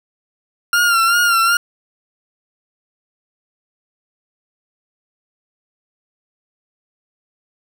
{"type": "tone with vibrato", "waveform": "40% pulse", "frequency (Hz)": 1389, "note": "F6", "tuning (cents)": -10, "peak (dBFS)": -11, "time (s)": [0.73, 1.57], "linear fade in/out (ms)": 2, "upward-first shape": "sine", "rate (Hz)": 2.6, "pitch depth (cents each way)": 56, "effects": []}